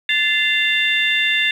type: tone cluster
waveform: sine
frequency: 1742 / 2076 / 2761 / 3565 Hz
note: A6 / C7 / F7 / A7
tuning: -18 / -14 / -20 / +22 cents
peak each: -20 dBFS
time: 0.09-1.51 s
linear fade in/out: 2 ms
effects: tanh soft clip ceiling -5 dBFS + 8-bit